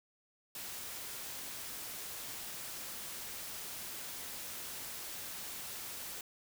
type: noise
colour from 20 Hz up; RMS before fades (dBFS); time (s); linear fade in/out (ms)
white; -44; 0.55-6.21; 2
effects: none